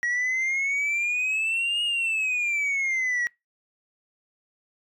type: exponential two-way sweep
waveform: sine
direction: up then down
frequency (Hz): 1905 to 2875 to 1905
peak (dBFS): -20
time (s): 0.03-3.27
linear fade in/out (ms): 0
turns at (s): 1.83
effects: noise-tail reverb RT60 0.2 s tail -26 dB re dry + tanh soft clip ceiling -22 dBFS